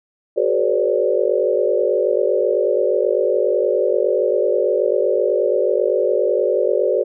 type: tone cluster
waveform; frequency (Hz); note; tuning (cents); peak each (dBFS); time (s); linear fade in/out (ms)
sine; 372.5 / 419.4 / 487.8 / 538 / 586; F#4 / G#4 / B4 / C5 / D5; +12 / +17 / -21 / +48 / -4; -21; 0.36-7.04; 20
effects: none